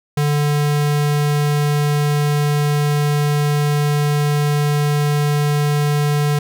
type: tone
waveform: square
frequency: 146.9 Hz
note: D3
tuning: 1 cent sharp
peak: -15 dBFS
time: 0.17-6.39 s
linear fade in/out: 5 ms
effects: none